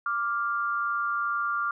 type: tone pair together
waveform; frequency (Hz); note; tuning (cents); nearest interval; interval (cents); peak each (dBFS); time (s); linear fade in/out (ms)
sine; 1174.7 / 1397; D6 / F6; 0 / 0; minor third; 300; -28; 0.06-1.71; 2
effects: none